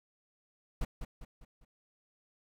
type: noise with echo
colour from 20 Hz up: brown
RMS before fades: -32 dBFS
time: 0.81-0.85 s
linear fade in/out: 5 ms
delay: 200 ms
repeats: 4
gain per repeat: -7 dB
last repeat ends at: 1.65 s
effects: none